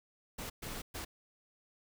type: noise bursts at uneven times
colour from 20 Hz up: pink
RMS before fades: -42 dBFS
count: 3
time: 0.38-0.5 / 0.62-0.82 / 0.94-1.05 s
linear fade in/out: 10 ms
effects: none